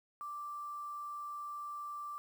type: tone with quantisation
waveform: sine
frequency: 1174.7 Hz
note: D6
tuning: in tune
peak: -40 dBFS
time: 0.21-2.18 s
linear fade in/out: 0 ms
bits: 10
effects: none